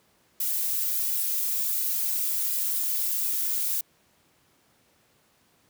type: noise with flanger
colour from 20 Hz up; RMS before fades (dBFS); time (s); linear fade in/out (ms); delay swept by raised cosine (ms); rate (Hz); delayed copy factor
violet; -27; 0.4-3.81; 5; 2 to 3.4; 1.4; +0.75
effects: pink hiss -64 dBFS RMS until 5.69 s + high-pass 100 Hz 12 dB/octave